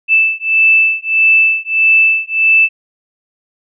sine beating tone pair, 2638 / 2639.6 Hz, E7 / E7, +1 / +2 cents, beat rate 1.6 Hz, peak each -11 dBFS, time 0.08-2.69 s, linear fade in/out 50 ms, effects none

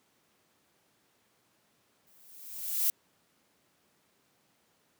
violet noise with exponential growth, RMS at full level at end -25 dBFS, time 2.07-2.9 s, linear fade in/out 0 ms, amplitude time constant 180 ms, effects pink hiss -70 dBFS RMS until 4.99 s + high-pass 150 Hz 12 dB/octave

